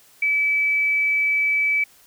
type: tone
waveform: sine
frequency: 2300 Hz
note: D7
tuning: 37 cents flat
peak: -17 dBFS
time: 0.22-1.84 s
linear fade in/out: 5 ms
effects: white hiss -53 dBFS RMS until 2.06 s